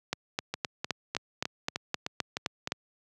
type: two click trains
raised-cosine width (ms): 0.2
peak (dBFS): -11 / -14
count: 11 / 8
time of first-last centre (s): 0.13-2.721 / 0.54-2.674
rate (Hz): 3.86 / 3.28
effects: high-pass 100 Hz 12 dB/octave